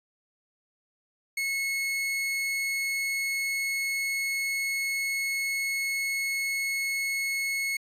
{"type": "tone", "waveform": "40% pulse", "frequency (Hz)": 2186, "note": "C#7", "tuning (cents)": -25, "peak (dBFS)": -26, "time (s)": [1.37, 7.77], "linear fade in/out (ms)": 5, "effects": ["resampled to 32000 Hz"]}